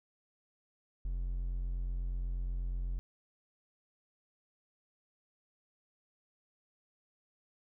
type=tone; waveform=triangle; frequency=44.13 Hz; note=F1; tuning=19 cents sharp; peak=-31 dBFS; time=1.05-2.99 s; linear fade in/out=0 ms; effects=none